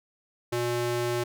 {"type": "tone with high-pass filter", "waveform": "square", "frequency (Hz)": 120, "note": "B2", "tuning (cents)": -49, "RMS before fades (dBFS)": -28, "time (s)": [0.52, 1.24], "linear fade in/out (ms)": 10, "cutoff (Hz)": 250, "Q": 1.6, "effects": []}